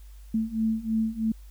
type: beating tone pair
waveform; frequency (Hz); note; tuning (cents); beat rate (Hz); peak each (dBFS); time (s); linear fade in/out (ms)
sine; 220 / 223.1; A3 / A3; 0 / +24; 3.1; -28 / -26; 0.34-1.32; 5
effects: added 50 Hz sine -43 dBFS peak until 1.5 s + white hiss -61 dBFS RMS until 1.5 s